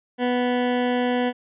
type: tone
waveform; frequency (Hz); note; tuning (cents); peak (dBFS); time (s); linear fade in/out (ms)
20% pulse; 246.9; B3; 0; -15; 0.18-1.33; 50
effects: resampled to 8000 Hz